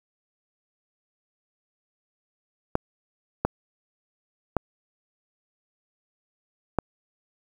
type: clicks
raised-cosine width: 1 ms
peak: -7 dBFS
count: 4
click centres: 2.754 / 3.45 / 4.567 / 6.787 s
effects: 7-bit